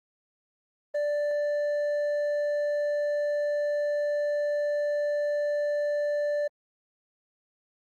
sine tone with hard clipping, 587.3 Hz, D5, in tune, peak -26 dBFS, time 0.94-6.48 s, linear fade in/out 10 ms, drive 4 dB, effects Opus 24 kbps

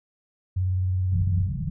sine tone with vibrato, 92.5 Hz, F#2, in tune, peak -21 dBFS, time 0.56-1.48 s, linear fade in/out 10 ms, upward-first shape triangle, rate 19 Hz, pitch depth 55 cents each way
white low-pass noise, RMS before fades -29 dBFS, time 1.12-1.7 s, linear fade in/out 5 ms, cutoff 190 Hz, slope 96 dB/octave
effects none

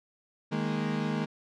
35% pulse chord, D# suspended fourth, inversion none, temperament equal, 155.56 / 207.7 / 233.1 Hz, D#3 / G#3 / A#3, 0 / 0 / 0 cents, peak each -31 dBFS, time 0.51-1.26 s, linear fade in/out 20 ms, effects low-pass 4000 Hz 12 dB/octave

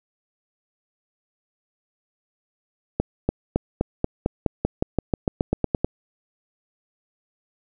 accelerating click train, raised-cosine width 2 ms, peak -6 dBFS, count 17, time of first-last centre 3-5.846 s, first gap 290 ms, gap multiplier 0.93, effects none

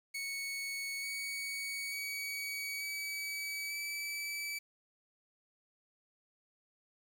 sawtooth tone with pitch steps, 2217 / 2239 / 2261 / 2283 / 2306 Hz, C#7 / C#7 / C#7 / D7 / D7, 0 / +17 / +34 / -50 / -32 cents, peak -34 dBFS, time 0.14-4.59 s, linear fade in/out 10 ms, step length 890 ms, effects 10-bit

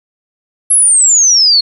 sine exponential sweep, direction down, 11170 to 4261 Hz, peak -5 dBFS, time 0.7-1.61 s, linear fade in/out 10 ms, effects none

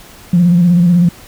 sine tone with vibrato, 174.61 Hz, F3, in tune, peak -5 dBFS, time 0.33-1.09 s, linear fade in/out 5 ms, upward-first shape square, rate 16 Hz, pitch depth 43 cents each way, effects tanh soft clip ceiling -1 dBFS + pink hiss -38 dBFS RMS until 1.27 s

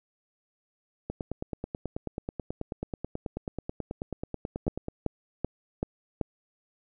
two click trains, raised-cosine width 2 ms, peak -14 / -19 dBFS, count 5 / 36, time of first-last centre 4.68-6.213 / 1.1-4.884 s, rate 2.61 / 9.25 Hz, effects none

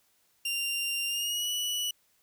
sawtooth tone with pitch glide, 2783 to 2948 Hz, F7 to F#7, -7 to -7 cents, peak -26 dBFS, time 0.45-1.91 s, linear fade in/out 5 ms, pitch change +100 cents, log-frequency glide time 1.07-1.5 s, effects white hiss -69 dBFS RMS until 2.22 s

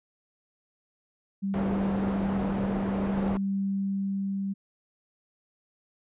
sine tone with tremolo, 196 Hz, G3, in tune, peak -25 dBFS, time 1.42-4.54 s, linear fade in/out 20 ms, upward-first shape triangle, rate 0.58 Hz, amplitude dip 25%
white low-pass noise, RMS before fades -33 dBFS, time 1.54-3.37 s, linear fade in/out 0 ms, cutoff 600 Hz, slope 12 dB/octave
effects resampled to 8000 Hz

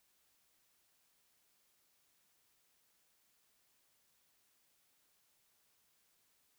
silence, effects white hiss -75 dBFS RMS until 6.58 s

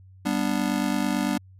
square chord, G major, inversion none, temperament just, 196 / 245 / 294 Hz, G3 / B3 / D4, 0 / -14 / +2 cents, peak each -28 dBFS, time 0.25-1.38 s, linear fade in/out 10 ms, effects added 94 Hz sine -47 dBFS peak until 1.59 s + resampled to 32000 Hz

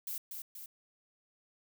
violet noise with echo, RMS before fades -39 dBFS, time 0.07-0.18 s, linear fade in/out 2 ms, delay 240 ms, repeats 2, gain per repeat -4 dB, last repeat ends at 0.66 s, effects none

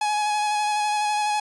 45% pulse tone with vibrato, 840 Hz, G#5, 19 cents sharp, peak -21 dBFS, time 0.01-1.4 s, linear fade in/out 5 ms, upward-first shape square, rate 12 Hz, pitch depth 14 cents each way, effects resampled to 24000 Hz

